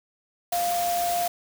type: tone in noise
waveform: sine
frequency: 699 Hz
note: F5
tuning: 1 cent sharp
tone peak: -23 dBFS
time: 0.52-1.28 s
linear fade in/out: 5 ms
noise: white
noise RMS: -32 dBFS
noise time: 0.52-1.28 s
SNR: +6 dB
effects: none